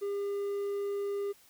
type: tone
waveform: triangle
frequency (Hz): 402.6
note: G4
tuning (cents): +46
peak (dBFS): -29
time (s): 0.01-1.33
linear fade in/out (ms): 20
effects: white hiss -61 dBFS RMS until 1.49 s